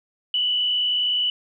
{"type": "tone with frequency modulation", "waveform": "sine", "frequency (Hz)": 2971, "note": "F#7", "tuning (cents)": 6, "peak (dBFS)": -19, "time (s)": [0.34, 1.3], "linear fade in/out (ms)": 2, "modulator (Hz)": 58.9, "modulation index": 1, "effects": []}